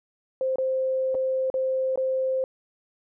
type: tone with dropouts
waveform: sine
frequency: 523.3 Hz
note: C5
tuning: in tune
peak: -22 dBFS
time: 0.41-2.44 s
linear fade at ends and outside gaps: 1 ms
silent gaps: 0.558-0.584 / 1.145-1.15 / 1.501-1.541 / 1.958-1.975 s
effects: none